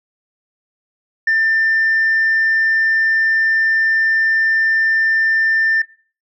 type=tone; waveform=sine; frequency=1790 Hz; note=A6; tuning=29 cents sharp; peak=-10 dBFS; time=1.27-5.82 s; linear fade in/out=5 ms; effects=noise-tail reverb RT60 0.4 s tail -21 dB re dry + tanh soft clip ceiling -9 dBFS